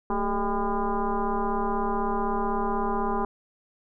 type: tone with frequency modulation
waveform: sine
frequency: 392 Hz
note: G4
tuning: in tune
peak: -23 dBFS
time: 0.1-3.25 s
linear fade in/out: 2 ms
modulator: 205 Hz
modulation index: 3.7
effects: none